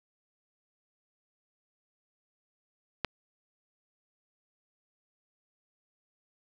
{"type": "click", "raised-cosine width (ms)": 0.3, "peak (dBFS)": -12, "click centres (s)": 3.047, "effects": []}